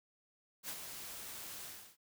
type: noise with ADSR envelope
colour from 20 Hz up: white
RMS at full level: -41 dBFS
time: 0.63-1.97 s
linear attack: 60 ms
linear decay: 59 ms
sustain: -6 dB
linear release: 330 ms
effects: none